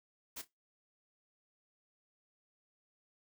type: noise with echo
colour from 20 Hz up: white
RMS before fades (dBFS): -44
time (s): 0.36-0.42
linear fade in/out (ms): 10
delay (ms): 29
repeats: 2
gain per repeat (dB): -15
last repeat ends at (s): 0.478
effects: noise-tail reverb RT60 0.2 s tail -22 dB re dry